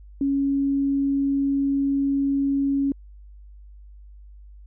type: tone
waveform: sine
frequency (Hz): 277.2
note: C#4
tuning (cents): 0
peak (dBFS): -19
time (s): 0.21-2.92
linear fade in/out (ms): 2
effects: added 50 Hz sine -42 dBFS peak until 4.66 s